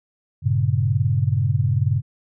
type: chord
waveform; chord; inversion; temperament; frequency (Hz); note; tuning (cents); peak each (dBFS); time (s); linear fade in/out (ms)
sine; G diminished; none; equal; 98 / 116.54 / 138.59; G2 / Bb2 / Db3; 0 / 0 / 0; -21; 0.42-2.02; 50
effects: none